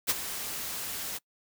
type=noise with ADSR envelope; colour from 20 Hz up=white; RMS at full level=-24 dBFS; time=0.07-1.19 s; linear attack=29 ms; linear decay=30 ms; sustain=-12 dB; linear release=24 ms; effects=noise-tail reverb RT60 0.1 s tail -24 dB re dry